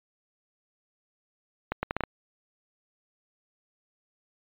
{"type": "accelerating click train", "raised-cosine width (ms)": 0.5, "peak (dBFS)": -12, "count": 6, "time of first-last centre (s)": [1.72, 2.037], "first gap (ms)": 110, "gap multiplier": 0.72, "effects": ["resampled to 8000 Hz"]}